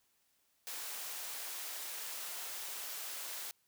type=high-pass noise; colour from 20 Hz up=white; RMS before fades=-43 dBFS; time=0.67-3.51 s; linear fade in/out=0 ms; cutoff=510 Hz; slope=12 dB/octave; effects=white hiss -75 dBFS RMS until 3.67 s